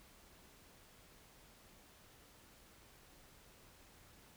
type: silence
effects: pink hiss -63 dBFS RMS until 4.36 s